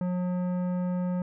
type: tone with tanh clipping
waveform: triangle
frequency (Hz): 180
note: F#3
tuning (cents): -47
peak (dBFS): -28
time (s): 0.01-1.22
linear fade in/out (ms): 2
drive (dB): 17
effects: none